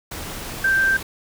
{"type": "tone in noise", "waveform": "sine", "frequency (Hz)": 1568, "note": "G6", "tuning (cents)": 0, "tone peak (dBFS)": -15, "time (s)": [0.64, 0.97], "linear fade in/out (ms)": 5, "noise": "pink", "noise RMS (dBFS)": -32, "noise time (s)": [0.11, 1.03], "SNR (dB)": 14, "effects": []}